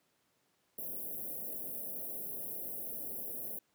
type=band-stop noise; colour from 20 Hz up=white; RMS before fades=-41 dBFS; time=0.78-3.59 s; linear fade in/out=5 ms; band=670 to 11000 Hz; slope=48 dB/octave; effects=pink hiss -75 dBFS RMS until 3.74 s + high-pass 150 Hz 12 dB/octave